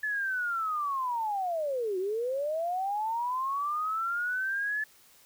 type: linear two-way sweep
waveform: sine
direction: down then up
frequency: 1735 to 360 to 1735 Hz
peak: -28 dBFS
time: 0.03-4.84 s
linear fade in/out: 5 ms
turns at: 1.98 s
effects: white hiss -59 dBFS RMS until 5.25 s